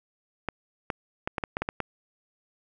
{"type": "clicks", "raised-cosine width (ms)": 0.5, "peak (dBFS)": -13, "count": 9, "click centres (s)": [0.487, 0.902, 1.275, 1.382, 1.438, 1.569, 1.62, 1.689, 1.803], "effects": []}